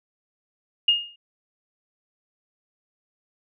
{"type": "tone with exponential decay", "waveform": "sine", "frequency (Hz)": 2843, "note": "F7", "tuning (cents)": 30, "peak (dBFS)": -12, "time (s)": [0.88, 1.16], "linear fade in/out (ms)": 5, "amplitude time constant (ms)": 60, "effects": []}